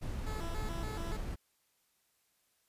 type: noise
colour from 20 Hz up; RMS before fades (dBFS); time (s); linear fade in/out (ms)
brown; -38; 0.01-1.36; 20
type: tone with vibrato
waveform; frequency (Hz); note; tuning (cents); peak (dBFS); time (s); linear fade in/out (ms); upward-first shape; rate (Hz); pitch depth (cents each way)
15% pulse; 380; F#4; +46; -37; 0.26-1.17; 10; square; 3.5; 220
effects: white hiss -75 dBFS RMS until 2.68 s + resampled to 32000 Hz